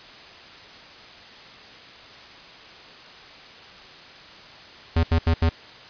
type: tone bursts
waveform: square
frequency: 82.41 Hz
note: E2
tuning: in tune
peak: -17 dBFS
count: 4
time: 4.96-5.493 s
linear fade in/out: 5 ms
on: 74 ms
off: 79 ms
effects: white hiss -44 dBFS RMS until 5.89 s + resampled to 11025 Hz